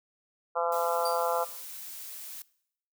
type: harmonic tone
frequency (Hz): 170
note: F3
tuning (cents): -46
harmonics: 3 / 4 / 5 / 6 / 7 / 8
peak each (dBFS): -31 / -32 / -33 / -34 / -34 / -35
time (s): 0.55-1.45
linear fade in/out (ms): 20
type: noise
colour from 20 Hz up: blue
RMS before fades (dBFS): -42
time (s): 0.72-2.42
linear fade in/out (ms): 2
type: tone with exponential decay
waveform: sawtooth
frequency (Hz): 4699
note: D8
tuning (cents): 0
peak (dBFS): -29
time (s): 1.05-1.29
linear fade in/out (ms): 5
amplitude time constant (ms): 52
effects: noise-tail reverb RT60 0.7 s tail -21 dB re dry

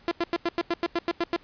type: tone bursts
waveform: sawtooth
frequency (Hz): 341.3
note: F4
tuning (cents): -40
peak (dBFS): -19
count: 11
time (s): 0.08-1.363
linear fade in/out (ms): 0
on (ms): 33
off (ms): 92
effects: pink hiss -56 dBFS RMS until 1.43 s + resampled to 11025 Hz

